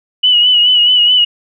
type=tone with vibrato; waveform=sine; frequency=2943 Hz; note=F#7; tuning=10 cents flat; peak=-6 dBFS; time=0.23-1.25 s; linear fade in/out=10 ms; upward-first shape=sine; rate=4.7 Hz; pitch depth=44 cents each way; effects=none